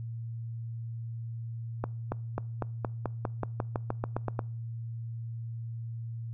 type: accelerating click train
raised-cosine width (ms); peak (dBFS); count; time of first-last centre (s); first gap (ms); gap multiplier
1; -16; 15; 1.84-4.392; 280; 0.93
effects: noise-tail reverb RT60 0.5 s tail -25 dB re dry + added 115 Hz sine -35 dBFS peak until 6.33 s